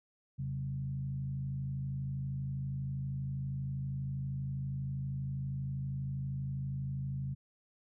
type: tone with frequency modulation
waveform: sine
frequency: 134.5 Hz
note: C3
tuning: 48 cents sharp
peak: -34 dBFS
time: 0.38-7.35 s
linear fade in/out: 20 ms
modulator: 52.5 Hz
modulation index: 0.62
effects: none